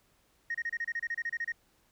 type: tone bursts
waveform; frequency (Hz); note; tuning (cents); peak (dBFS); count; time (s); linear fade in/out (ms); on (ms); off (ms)
sine; 1864.7; A#6; 0; -29; 14; 0.5-1.521; 5; 46; 29
effects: tanh soft clip ceiling -27 dBFS + pink hiss -69 dBFS RMS until 1.91 s